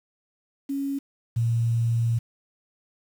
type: tone pair in turn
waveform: sine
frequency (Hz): 277.2 / 116.01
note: C#4 / A#2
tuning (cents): 0 / -8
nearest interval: octave + minor third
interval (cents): 1508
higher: first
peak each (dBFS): -25 / -20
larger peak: second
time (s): 0.69-0.99 / 1.36-2.19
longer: second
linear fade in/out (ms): 10
effects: 8-bit